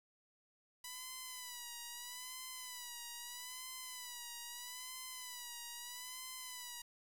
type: tone with vibrato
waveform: 5% pulse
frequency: 987.8 Hz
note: B5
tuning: in tune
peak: -34 dBFS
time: 0.84-6.82 s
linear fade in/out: 5 ms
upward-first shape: sine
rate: 0.78 Hz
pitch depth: 70 cents each way
effects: 10-bit